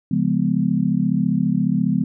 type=chord; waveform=sine; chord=C# dominant seventh; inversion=none; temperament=just; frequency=138.59 / 173.24 / 207.9 / 249.5 Hz; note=C#3 / E#3 / G#3 / B3; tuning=0 / -14 / +2 / +18 cents; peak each=-26 / -20 / -21 / -22 dBFS; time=0.11-2.04 s; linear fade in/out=5 ms; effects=none